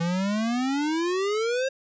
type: exponential sweep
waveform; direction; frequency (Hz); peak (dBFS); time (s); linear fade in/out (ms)
square; up; 165.4 to 541; -24; 0-1.69; 10
effects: resampled to 16000 Hz